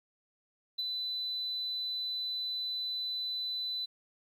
sine tone with ADSR envelope, 4000 Hz, B7, 21 cents sharp, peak -28 dBFS, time 0.78-3.86 s, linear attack 13 ms, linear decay 25 ms, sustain -4 dB, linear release 15 ms, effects tanh soft clip ceiling -28 dBFS + 11-bit

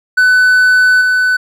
triangle tone with level steps, 1500 Hz, F#6, 23 cents sharp, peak -4 / -7 dBFS, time 0.17-1.37 s, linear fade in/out 10 ms, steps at 1.01 s, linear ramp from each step 5 ms, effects none

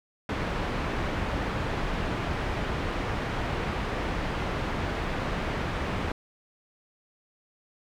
pink low-pass noise, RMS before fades -30 dBFS, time 0.29-6.12 s, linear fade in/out 2 ms, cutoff 2300 Hz, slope 12 dB/octave, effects none

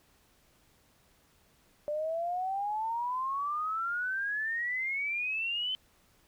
sine exponential sweep, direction up, 588 to 3081 Hz, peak -30 dBFS, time 1.88-5.75 s, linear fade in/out 0 ms, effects pink hiss -66 dBFS RMS until 6.27 s

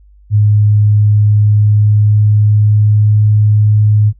sine tone with pitch glide, 104.8 to 105.77 Hz, G#2 to G#2, +16 to +32 cents, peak -6 dBFS, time 0.3-4.13 s, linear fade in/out 50 ms, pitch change +16 cents, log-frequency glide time 1.29-3.12 s, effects noise-tail reverb RT60 0.1 s tail -19 dB re dry + added 50 Hz sine -40 dBFS peak until 4.19 s

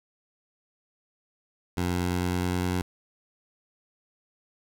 15% pulse tone with pitch glide, 88.9 to 90.35 Hz, F2 to F#2, +31 to -41 cents, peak -19 dBFS, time 1.77-2.82 s, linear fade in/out 5 ms, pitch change +28 cents, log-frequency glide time 1.94-2.71 s, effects none

